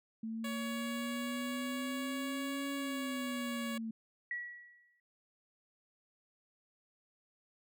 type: exponential two-way sweep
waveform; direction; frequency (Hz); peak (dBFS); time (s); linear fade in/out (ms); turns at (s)
sine; up then down; 222.1 to 277.2 to 222.1; -37; 0.23-3.91; 5; 2.73
type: tone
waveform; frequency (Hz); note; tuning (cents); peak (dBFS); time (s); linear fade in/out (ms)
10% pulse; 562; C#5; +24; -32; 0.44-3.78; 5
type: tone with exponential decay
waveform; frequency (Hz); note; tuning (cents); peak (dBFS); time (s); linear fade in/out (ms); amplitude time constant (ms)
sine; 1931; B6; -39; -34; 4.31-5; 2; 150
effects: none